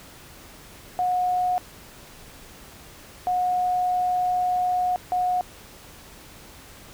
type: tone bursts at uneven times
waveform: sine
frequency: 726 Hz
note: F#5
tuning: 33 cents flat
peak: -20 dBFS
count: 3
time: 0.99-1.58 / 3.27-4.96 / 5.12-5.41 s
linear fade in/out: 0 ms
effects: pink hiss -46 dBFS RMS until 6.93 s